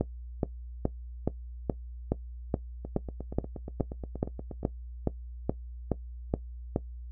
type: two click trains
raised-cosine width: 2 ms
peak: -12 / -24 dBFS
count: 17 / 16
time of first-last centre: 0.01-6.761 / 2.85-4.631 s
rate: 2.37 / 8.42 Hz
effects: noise-tail reverb RT60 0.1 s tail -17 dB re dry + added 60 Hz sine -39 dBFS peak until 7.11 s